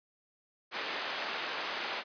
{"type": "band-pass noise", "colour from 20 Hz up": "white", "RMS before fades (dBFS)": -37, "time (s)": [0.71, 2.04], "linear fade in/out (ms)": 50, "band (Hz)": [390, 2900], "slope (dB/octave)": 12, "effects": ["resampled to 11025 Hz"]}